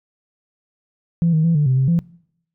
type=tone with pitch steps; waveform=sine; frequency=168.4 / 157.5 / 166.9 / 148.1 / 130 / 132.8 / 169.5 Hz; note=E3 / D#3 / E3 / D3 / C3 / C3 / E3; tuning=+37 / +21 / +22 / +15 / -11 / +26 / +49 cents; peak=-12 dBFS; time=1.22-1.99 s; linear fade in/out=0 ms; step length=110 ms; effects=noise-tail reverb RT60 0.7 s tail -24 dB re dry + tanh soft clip ceiling -9 dBFS